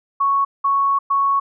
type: tone bursts at uneven times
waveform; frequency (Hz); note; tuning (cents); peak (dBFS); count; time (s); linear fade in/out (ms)
sine; 1108.7; C#6; 0; -14; 3; 0.2-0.45 / 0.64-0.99 / 1.1-1.4; 10
effects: none